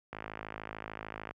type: click train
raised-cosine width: 0.5 ms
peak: -24 dBFS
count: 64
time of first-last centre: 0.13-1.31 s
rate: 53.4 Hz
effects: high-pass 60 Hz 12 dB/octave